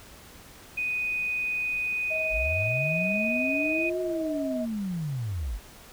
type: tone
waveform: sine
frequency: 2489 Hz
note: D#7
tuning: in tune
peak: -26 dBFS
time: 0.77-3.9 s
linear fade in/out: 10 ms
type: tone with tremolo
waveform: sine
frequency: 635 Hz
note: D#5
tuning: 35 cents sharp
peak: -29 dBFS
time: 2.1-4.66 s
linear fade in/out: 20 ms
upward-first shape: sine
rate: 20 Hz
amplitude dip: 30%
type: linear two-way sweep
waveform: sine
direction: up then down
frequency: 40.9 to 365.8 to 40.9 Hz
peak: -28 dBFS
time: 2.3-5.6 s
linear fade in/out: 50 ms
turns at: 4 s
effects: pink hiss -49 dBFS RMS until 5.92 s